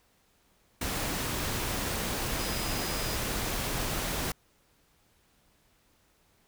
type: tone in noise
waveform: sine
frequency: 4978 Hz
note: D#8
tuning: in tune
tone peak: -41 dBFS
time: 2.39-3.16 s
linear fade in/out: 5 ms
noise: pink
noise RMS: -32 dBFS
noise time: 0.81-4.32 s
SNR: -12 dB
effects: pink hiss -67 dBFS RMS until 6.47 s